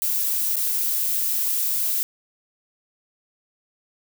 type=noise with dropouts; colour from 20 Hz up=violet; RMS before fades=-23 dBFS; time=0.02-2.03 s; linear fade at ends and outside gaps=0 ms; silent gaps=0.557-0.567 s; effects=none